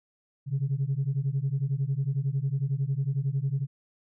sine beating tone pair, 131.7 / 142.7 Hz, C3 / D3, +12 / -49 cents, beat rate 11 Hz, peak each -27 dBFS, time 0.46-3.67 s, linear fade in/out 50 ms, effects tanh soft clip ceiling -20 dBFS

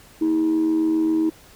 sine tone with amplitude modulation, 319.6 Hz, D#4, 47 cents sharp, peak -13 dBFS, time 0.21-1.3 s, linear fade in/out 10 ms, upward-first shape sine, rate 87.4 Hz, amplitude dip 55%, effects tanh soft clip ceiling -13 dBFS + pink hiss -49 dBFS RMS until 1.55 s

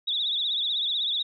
sine tone with vibrato, 3622 Hz, A7, 49 cents sharp, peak -24 dBFS, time 0.07-1.23 s, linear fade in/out 10 ms, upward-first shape triangle, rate 16 Hz, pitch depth 140 cents each way, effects none

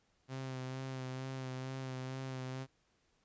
sawtooth tone with vibrato, 130.81 Hz, C3, in tune, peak -36 dBFS, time 0.28-2.67 s, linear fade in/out 50 ms, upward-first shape sine, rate 2.2 Hz, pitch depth 25 cents each way, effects pink hiss -75 dBFS RMS until 3.24 s + resampled to 16000 Hz

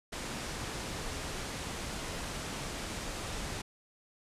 pink low-pass noise, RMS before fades -39 dBFS, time 0.12-3.62 s, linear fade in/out 10 ms, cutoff 9600 Hz, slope 24 dB/octave, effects resampled to 32000 Hz

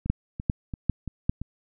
two click trains, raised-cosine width 5 ms, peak -9 / -20 dBFS, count 4 / 5, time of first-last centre 0.1-1.295 / 0.06-1.416 s, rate 2.51 / 2.95 Hz, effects none

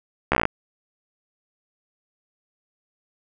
slowing click train, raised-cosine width 0.5 ms, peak -3 dBFS, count 9, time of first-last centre 0.32-0.454 s, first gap 14 ms, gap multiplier 1.05, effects none

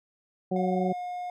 harmonic tone, 185 Hz, F#3, in tune, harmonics 1 / 2 / 3 / 4, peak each -27 / -30 / -32 / -33 dBFS, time 0.51-0.93 s, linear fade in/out 10 ms
triangle tone, 717 Hz, F5, 45 cents sharp, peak -30 dBFS, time 0.56-1.3 s, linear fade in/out 2 ms
effects none

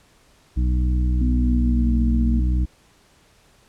harmonic tone, 61.74 Hz, B1, in tune, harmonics 1 / 2 / 3 / 4 / 5, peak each -17 / -30 / -30 / -39 / -32 dBFS, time 0.56-2.66 s, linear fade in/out 20 ms
sine tone with pitch glide, 246.9 to 231.7 Hz, B3 to A#3, 0 to -10 cents, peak -21 dBFS, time 1.21-2.4 s, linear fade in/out 5 ms, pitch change -110 cents, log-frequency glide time 1.35-1.98 s
effects pink hiss -56 dBFS RMS until 3.68 s + low-pass 10000 Hz 12 dB/octave

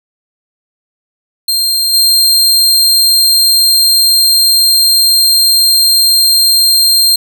sawtooth tone with level steps, 4186 Hz, C8, in tune, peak -7 / -3 dBFS, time 1.48-7.16 s, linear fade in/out 5 ms, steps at 1.93 s, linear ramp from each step 10 ms, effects none

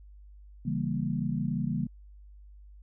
sine chord, C# diminished seventh, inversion none, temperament equal, 138.59 / 164.81 / 196 / 233.1 Hz, C#3 / E3 / G3 / Bb3, 0 / 0 / 0 / 0 cents, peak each -33 dBFS, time 0.65-1.87 s, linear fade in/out 10 ms, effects added 50 Hz sine -48 dBFS peak until 2.82 s

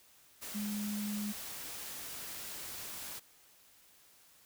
sine tone in noise, 207.7 Hz, G#3, in tune, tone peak -35 dBFS, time 0.54-1.33 s, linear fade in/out 20 ms, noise white, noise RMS -44 dBFS, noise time 0.41-3.2 s, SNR +6 dB, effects white hiss -63 dBFS RMS until 4.45 s

